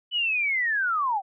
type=linear sweep; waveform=sine; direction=down; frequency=3000 to 736 Hz; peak=-22 dBFS; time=0.11-1.22 s; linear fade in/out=50 ms; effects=none

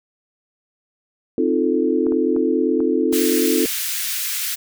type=chord; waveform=sine; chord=F dominant seventh; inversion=second; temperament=equal; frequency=261.6 / 311.1 / 349.2 / 440 Hz; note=C4 / Eb4 / F4 / A4; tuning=0 / 0 / 0 / 0 cents; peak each=-21 dBFS; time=1.38-3.66 s; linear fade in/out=2 ms
type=clicks; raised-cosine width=1 ms; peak=-20 dBFS; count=5; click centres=2.067 / 2.122 / 2.364 / 2.804 / 3.128 s
type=high-pass noise; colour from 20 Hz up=white; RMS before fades=-24 dBFS; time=3.12-4.56 s; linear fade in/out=20 ms; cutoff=1600 Hz; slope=24 dB/octave
effects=none

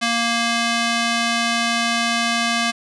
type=tone with band-pass filter; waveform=square; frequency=233.1 Hz; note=A#3; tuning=in tune; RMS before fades=-20 dBFS; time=0.01-2.72 s; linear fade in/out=20 ms; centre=3200 Hz; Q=0.61; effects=resampled to 24000 Hz + 8-bit

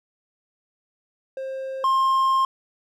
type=tone pair in turn; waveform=triangle; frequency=531 / 1062 Hz; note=C5 / C6; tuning=+25 / +25 cents; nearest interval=octave; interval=1200 cents; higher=second; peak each=-26 / -15 dBFS; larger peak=second; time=1.37-1.84 / 1.84-2.45 s; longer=second; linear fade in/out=2 ms; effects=none

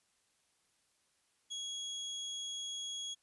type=tone; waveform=30% pulse; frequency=3322 Hz; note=G#7; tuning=in tune; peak=-36 dBFS; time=1.5-3.15 s; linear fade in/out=20 ms; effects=white hiss -75 dBFS RMS until 3.22 s + resampled to 24000 Hz

